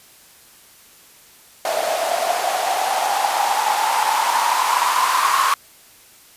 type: noise with band-pass filter sweep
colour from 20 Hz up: blue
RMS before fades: -19 dBFS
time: 1.65-5.54 s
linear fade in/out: 2 ms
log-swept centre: 640 to 1100 Hz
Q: 8.9
effects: white hiss -48 dBFS RMS until 6.36 s + resampled to 32000 Hz